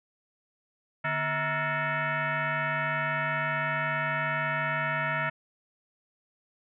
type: tone with frequency modulation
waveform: sine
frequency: 246.9 Hz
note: B3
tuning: in tune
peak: -26 dBFS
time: 1.04-5.3 s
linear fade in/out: 10 ms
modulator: 396 Hz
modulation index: 5.2
effects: none